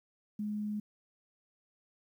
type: tone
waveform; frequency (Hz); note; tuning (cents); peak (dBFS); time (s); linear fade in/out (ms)
sine; 209.9; G#3; +19; -33; 0.39-0.8; 5
effects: 11-bit